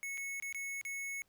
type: tone with dropouts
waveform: square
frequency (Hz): 2200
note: C#7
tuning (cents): -14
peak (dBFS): -39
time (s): 0.03-1.22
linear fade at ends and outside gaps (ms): 0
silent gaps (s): 0.174-0.178 / 0.4-0.424 / 0.526-0.546 / 0.813-0.851
effects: pink hiss -75 dBFS RMS until 1.28 s